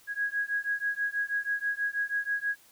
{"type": "beating tone pair", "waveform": "sine", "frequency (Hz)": [1650, 1656.2], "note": ["G#6", "G#6"], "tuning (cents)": [-12, -5], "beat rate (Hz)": 6.2, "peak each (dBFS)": -31, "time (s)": [0.07, 2.56], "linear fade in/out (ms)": 50, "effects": ["white hiss -59 dBFS RMS until 2.71 s"]}